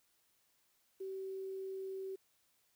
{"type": "tone with quantisation", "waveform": "sine", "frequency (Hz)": 383.3, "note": "G4", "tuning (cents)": -39, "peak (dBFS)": -40, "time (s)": [1, 2.16], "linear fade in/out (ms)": 10, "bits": 11, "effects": ["white hiss -75 dBFS RMS until 2.75 s"]}